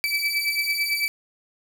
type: beating tone pair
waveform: 30% pulse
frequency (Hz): 2306 / 2315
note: D7 / D7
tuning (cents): -32 / -25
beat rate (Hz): 9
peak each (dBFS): -22 / -24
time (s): 0.04-1.08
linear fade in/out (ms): 0
effects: none